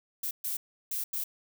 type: noise bursts at uneven times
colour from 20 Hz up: violet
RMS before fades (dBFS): -33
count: 4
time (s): 0.23-0.31 / 0.44-0.57 / 0.91-1.04 / 1.13-1.24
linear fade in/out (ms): 5
effects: none